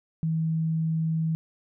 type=tone; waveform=sine; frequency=161 Hz; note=E3; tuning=41 cents flat; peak=-23 dBFS; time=0.23-1.35 s; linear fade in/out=0 ms; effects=none